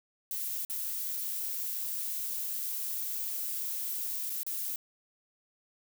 violet noise with dropouts, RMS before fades -35 dBFS, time 0.31-4.76 s, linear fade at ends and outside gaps 1 ms, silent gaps 0.65-0.698 / 4.297-4.301 / 4.432-4.465 s, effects none

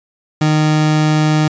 30% pulse tone, 153.8 Hz, D#3, 20 cents flat, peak -8 dBFS, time 0.41-1.48 s, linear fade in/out 5 ms, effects resampled to 16000 Hz

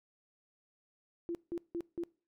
sine tone bursts, 341.3 Hz, F4, 40 cents flat, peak -34 dBFS, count 4, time 1.29-2.036 s, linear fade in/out 0 ms, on 59 ms, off 170 ms, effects noise-tail reverb RT60 0.4 s tail -23 dB re dry

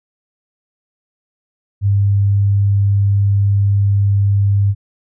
sine tone, 100.2 Hz, G2, 38 cents sharp, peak -10 dBFS, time 1.81-4.75 s, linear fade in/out 50 ms, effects none

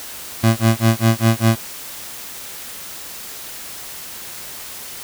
25% pulse tone with tremolo, 113 Hz, A2, 47 cents sharp, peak -6 dBFS, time 0.43-1.56 s, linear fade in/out 10 ms, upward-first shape sine, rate 5 Hz, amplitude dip 100%, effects white hiss -33 dBFS RMS until 5.03 s

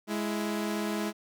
sawtooth tone pair together, 209.4 / 332.4 Hz, G#3 / E4, +15 / +15 cents, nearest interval minor sixth, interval 800 cents, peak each -27 / -30 dBFS, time 0.07-1.13 s, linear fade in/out 50 ms, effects none

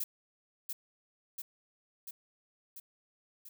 violet noise with echo, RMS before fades -35 dBFS, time 0-0.04 s, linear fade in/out 5 ms, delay 690 ms, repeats 5, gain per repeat -3 dB, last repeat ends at 3.49 s, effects none

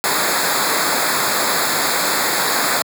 pink noise with comb filter, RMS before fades -18 dBFS, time 0.04-2.82 s, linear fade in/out 0 ms, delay 0.34 ms, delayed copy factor -0.9, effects high-pass 150 Hz 12 dB/octave

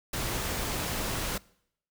pink noise, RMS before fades -32 dBFS, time 0.13-1.38 s, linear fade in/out 5 ms, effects noise-tail reverb RT60 0.7 s tail -23 dB re dry

